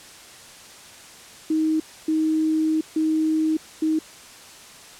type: tone bursts at uneven times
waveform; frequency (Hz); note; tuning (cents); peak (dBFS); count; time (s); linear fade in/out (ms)
sine; 314.6; D#4; +19; -18; 4; 1.5-1.8 / 2.08-2.81 / 2.96-3.57 / 3.82-3.99; 5
effects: white hiss -44 dBFS RMS until 4.99 s + low-pass 9000 Hz 12 dB/octave